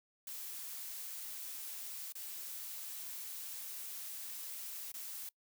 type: noise with dropouts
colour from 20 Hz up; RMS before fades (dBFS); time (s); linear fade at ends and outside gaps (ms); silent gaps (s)
blue; -45; 0.27-5.29; 2; 2.123-2.153 / 4.918-4.94
effects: noise-tail reverb RT60 0.1 s tail -23 dB re dry